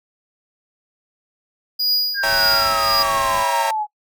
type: tone with tremolo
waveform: square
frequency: 4900 Hz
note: D#8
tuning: 27 cents flat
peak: -15 dBFS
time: 1.79-3.03 s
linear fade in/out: 10 ms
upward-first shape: triangle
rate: 1.8 Hz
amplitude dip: 85%
type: exponential sweep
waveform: sine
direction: down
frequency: 1638 to 830.6 Hz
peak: -19 dBFS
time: 2.14-3.87 s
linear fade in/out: 50 ms
type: noise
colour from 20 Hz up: pink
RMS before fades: -34 dBFS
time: 2.23-3.44 s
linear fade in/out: 20 ms
type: chord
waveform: sawtooth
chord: C# diminished seventh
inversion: none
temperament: equal with one note detuned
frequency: 554.4 / 659.3 / 802.8 / 932.3 Hz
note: C#5 / E5 / G5 / Bb5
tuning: 0 / 0 / +41 / 0 cents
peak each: -22 dBFS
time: 2.23-3.71 s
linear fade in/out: 5 ms
effects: noise-tail reverb RT60 0.1 s tail -23 dB re dry